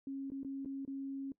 sine tone with dropouts, 272.6 Hz, C#4, 29 cents flat, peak -38 dBFS, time 0.07-1.32 s, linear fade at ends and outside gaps 2 ms, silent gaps 0.302-0.318 / 0.432-0.447 / 0.649-0.658 / 0.851-0.877 s, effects noise-tail reverb RT60 0.1 s tail -20 dB re dry

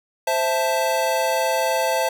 square chord, A minor, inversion first, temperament equal with one note detuned, 523.3 / 661.9 / 880 Hz, C5 / E5 / A5, 0 / +7 / 0 cents, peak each -24 dBFS, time 0.27-2.09 s, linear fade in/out 5 ms, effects none

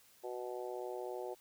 harmonic tone, 123.6 Hz, B2, 2 cents sharp, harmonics 3 / 4 / 5 / 6 / 7, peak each -43 / -45 / -47 / -49 / -50 dBFS, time 0.23-1.35 s, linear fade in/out 20 ms, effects white hiss -65 dBFS RMS until 1.4 s

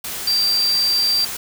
sine tone in noise, 4699 Hz, D8, in tune, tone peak -15 dBFS, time 0.27-1.25 s, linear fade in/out 5 ms, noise white, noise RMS -28 dBFS, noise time 0.04-1.37 s, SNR +10 dB, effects none

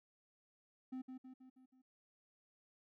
triangle tone with echo, 258.3 Hz, C4, 22 cents flat, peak -40 dBFS, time 0.92-1.02 s, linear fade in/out 10 ms, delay 160 ms, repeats 5, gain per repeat -5 dB, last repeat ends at 1.82 s, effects none

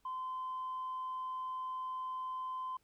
sine tone, 1030 Hz, C6, 28 cents flat, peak -36 dBFS, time 0.05-2.77 s, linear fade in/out 5 ms, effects tanh soft clip ceiling -34 dBFS + pink hiss -75 dBFS RMS until 2.83 s

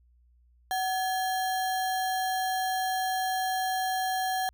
sine tone with sample-and-hold, 750 Hz, F#5, 23 cents sharp, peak -26 dBFS, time 0.71-4.49 s, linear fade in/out 0 ms, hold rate 2450 Hz, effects added 60 Hz sine -59 dBFS peak until 4.53 s

